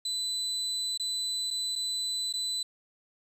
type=tone with dropouts; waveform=35% pulse; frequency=4000 Hz; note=B7; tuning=21 cents sharp; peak=-27 dBFS; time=0.05-2.63 s; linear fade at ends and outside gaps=5 ms; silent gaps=0.976-0.997 / 1.505-1.509 / 1.755-1.759 / 2.327-2.337 s; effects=resampled to 32000 Hz + 10-bit